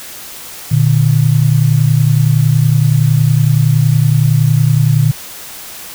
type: tone pair together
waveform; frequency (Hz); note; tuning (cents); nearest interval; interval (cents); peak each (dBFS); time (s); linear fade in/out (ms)
sine; 118.34 / 149.1; A#2 / D3; +27 / +27; major third; 400; -10; 0.71-5.12; 10
effects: white hiss -30 dBFS RMS until 5.94 s